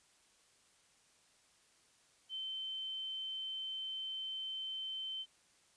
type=tone; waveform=sine; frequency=3086 Hz; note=G7; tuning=28 cents flat; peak=-39 dBFS; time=2.29-5.26 s; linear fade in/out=50 ms; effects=white hiss -69 dBFS RMS until 5.76 s + resampled to 22050 Hz